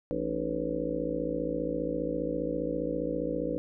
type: harmonic tone with a mistuned harmonic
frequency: 55 Hz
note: A1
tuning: in tune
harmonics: 1 / 3 / 4 / 5 / 6 / 7 / 8 / 9 / 10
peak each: -43 / -39 / -43 / -37 / -35 / -43 / -40 / -33 / -38 dBFS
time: 0.11-3.58 s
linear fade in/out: 0 ms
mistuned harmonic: 6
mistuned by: -110 cents
effects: none